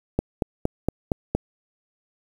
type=click train; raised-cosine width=2 ms; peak=-7 dBFS; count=6; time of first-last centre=0.19-1.35 s; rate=4.31 Hz; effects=7-bit